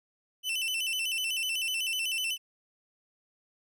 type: tone with vibrato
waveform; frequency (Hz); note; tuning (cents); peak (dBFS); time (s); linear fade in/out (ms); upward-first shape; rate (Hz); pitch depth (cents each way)
40% pulse; 2845; F7; +31; -28; 0.43-2.38; 50; square; 8; 99
effects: none